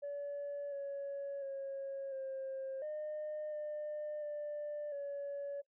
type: tone with pitch steps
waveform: sine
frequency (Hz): 572 / 560 / 547 / 534 / 608 / 601 / 592 / 566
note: D5 / C#5 / C#5 / C5 / D#5 / D5 / D5 / C#5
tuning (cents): -46 / +18 / -23 / +35 / -40 / +40 / +14 / +36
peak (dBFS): -37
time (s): 0.02-5.62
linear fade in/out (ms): 20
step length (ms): 700
effects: noise-tail reverb RT60 0.1 s tail -19 dB re dry + tanh soft clip ceiling -36 dBFS